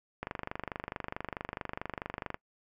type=click train; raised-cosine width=0.5 ms; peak=-20 dBFS; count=53; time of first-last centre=0.23-2.344 s; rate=24.6 Hz; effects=noise-tail reverb RT60 0.1 s tail -23 dB re dry